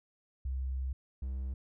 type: tone pair in turn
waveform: sine / triangle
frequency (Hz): 65.4 / 65.4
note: C2 / C2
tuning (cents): 0 / 0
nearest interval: unison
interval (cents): 0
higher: neither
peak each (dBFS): -32 / -32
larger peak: neither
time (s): 0.45-0.93 / 1.22-1.54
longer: first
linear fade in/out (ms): 5
effects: none